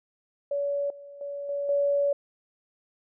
sine tone with level steps, 568 Hz, C#5, 42 cents sharp, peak -25 / -42 / -32 / -27 / -21 dBFS, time 0.51-2.13 s, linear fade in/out 5 ms, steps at 0.9 / 1.21 / 1.49 / 1.69 s, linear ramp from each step 2 ms, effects none

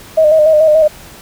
sine tone with vibrato, 621 Hz, D#5, 3 cents flat, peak -5 dBFS, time 0.17-0.88 s, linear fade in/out 10 ms, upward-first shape square, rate 6.9 Hz, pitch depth 41 cents each way, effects pink hiss -36 dBFS RMS until 1.21 s

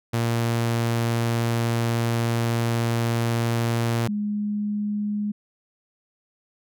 sawtooth / sine tone pair in turn, 116.54 / 207.7 Hz, A#2 / G#3, 0 / 0 cents, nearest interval minor seventh, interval 1000 cents, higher second, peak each -17 / -23 dBFS, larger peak first, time 0.13-4.08 / 4.08-5.32 s, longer first, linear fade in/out 10 ms, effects none

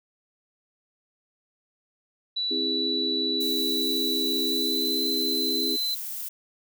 sine tone with pitch glide, 3949 to 4037 Hz, B7 to B7, -1 to +37 cents, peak -25 dBFS, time 2.36-5.95 s, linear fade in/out 10 ms, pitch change +38 cents, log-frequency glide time 4.45-5.02 s
sine chord, C augmented, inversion none, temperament just, 261.6 / 327 / 408.8 Hz, C4 / E4 / G#4, 0 / -14 / -27 cents, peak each -32 dBFS, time 2.5-5.77 s, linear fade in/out 20 ms
violet noise, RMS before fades -34 dBFS, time 3.4-6.29 s, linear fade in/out 10 ms
effects none

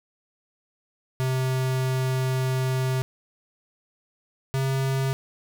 square tone pair in turn, 130.2 / 134.02 Hz, C3 / C3, -8 / +42 cents, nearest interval minor second, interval 50 cents, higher second, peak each -23 dBFS, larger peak neither, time 1.2-3.02 / 4.54-5.13 s, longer first, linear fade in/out 0 ms, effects none

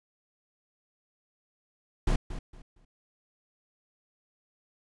brown noise with echo, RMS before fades -24 dBFS, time 2.07-2.16 s, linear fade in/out 5 ms, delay 230 ms, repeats 3, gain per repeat -12 dB, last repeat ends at 2.85 s, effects resampled to 22050 Hz

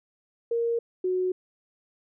sine tone pair in turn, 466.2 / 368 Hz, A#4 / F#4, 0 / -9 cents, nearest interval major third, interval 409 cents, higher first, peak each -23 dBFS, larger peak neither, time 0.51-0.79 / 1.04-1.32 s, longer neither, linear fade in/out 5 ms, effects none

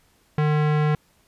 square tone with low-pass filter, 151.1 Hz, D3, 50 cents sharp, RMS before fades -20 dBFS, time 0.38-0.95 s, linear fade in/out 2 ms, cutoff 2100 Hz, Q 1, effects pink hiss -61 dBFS RMS until 1.27 s + resampled to 32000 Hz

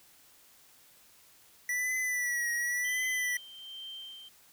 square tone with vibrato, 1959 Hz, B6, 15 cents flat, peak -30 dBFS, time 1.69-3.37 s, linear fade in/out 2 ms, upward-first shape triangle, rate 0.91 Hz, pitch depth 62 cents each way
sine tone with tremolo, 3136 Hz, G7, in tune, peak -40 dBFS, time 2.84-4.29 s, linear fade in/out 10 ms, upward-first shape sine, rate 1.2 Hz, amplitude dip 55%
effects white hiss -60 dBFS RMS until 4.52 s

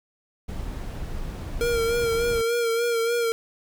brown noise, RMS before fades -32 dBFS, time 0.48-2.42 s, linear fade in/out 10 ms
square tone with vibrato, 465.8 Hz, A#4, 1 cent flat, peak -22 dBFS, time 1.61-3.32 s, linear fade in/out 0 ms, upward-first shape sine, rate 3.4 Hz, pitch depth 39 cents each way
effects none

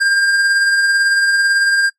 square tone with tremolo, 1601 Hz, G6, 36 cents sharp, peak -11 dBFS, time 0-1.9 s, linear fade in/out 20 ms, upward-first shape sine, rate 18 Hz, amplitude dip 30%, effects noise-tail reverb RT60 0.1 s tail -19 dB re dry + low-pass 8000 Hz 12 dB/octave

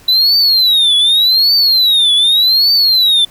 triangle tone with vibrato, 3947 Hz, B7, 2 cents flat, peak -6 dBFS, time 0.08-3.25 s, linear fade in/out 5 ms, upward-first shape triangle, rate 0.85 Hz, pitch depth 270 cents each way, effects pink hiss -43 dBFS RMS until 3.3 s

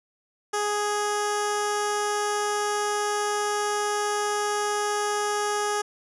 10% pulse tone with notch filter, 415.3 Hz, G#4, in tune, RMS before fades -26 dBFS, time 0.53-5.82 s, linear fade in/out 10 ms, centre 2300 Hz, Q 1.3, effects resampled to 24000 Hz

